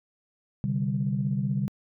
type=chord; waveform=sine; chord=C suspended second; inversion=none; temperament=equal; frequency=130.81 / 146.83 / 196 Hz; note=C3 / D3 / G3; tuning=0 / 0 / 0 cents; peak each=-28 / -29 / -28 dBFS; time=0.64-1.68 s; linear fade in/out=0 ms; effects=tanh soft clip ceiling -15 dBFS